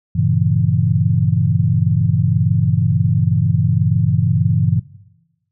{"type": "chord", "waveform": "sine", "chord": "G diminished seventh", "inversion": "none", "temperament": "equal", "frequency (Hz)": [98, 116.54, 138.59, 164.81], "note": ["G2", "Bb2", "Db3", "Fb3"], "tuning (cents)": [0, 0, 0, 0], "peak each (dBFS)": -18, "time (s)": [0.15, 4.8], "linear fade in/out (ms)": 10, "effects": ["noise-tail reverb RT60 1.0 s tail -19 dB re dry"]}